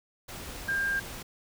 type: tone in noise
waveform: sine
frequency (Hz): 1600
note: G6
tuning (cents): +35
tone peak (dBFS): -26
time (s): 0.68-1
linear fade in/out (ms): 10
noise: pink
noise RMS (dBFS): -41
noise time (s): 0.28-1.23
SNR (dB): +12
effects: none